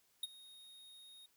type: tone with ADSR envelope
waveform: square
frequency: 3729 Hz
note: A#7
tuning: in tune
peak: -35 dBFS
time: 0.23-1.26 s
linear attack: 4 ms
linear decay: 26 ms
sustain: -21 dB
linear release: 4 ms
effects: white hiss -74 dBFS RMS until 1.36 s